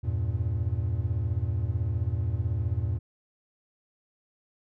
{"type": "chord", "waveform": "triangle", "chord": "E diminished", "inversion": "none", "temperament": "equal", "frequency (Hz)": [82.41, 98, 116.54], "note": ["E2", "G2", "Bb2"], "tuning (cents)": [0, 0, 0], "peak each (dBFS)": -28, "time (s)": [0.03, 2.99], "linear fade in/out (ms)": 20, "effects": []}